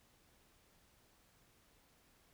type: silence
effects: pink hiss -70 dBFS RMS until 2.33 s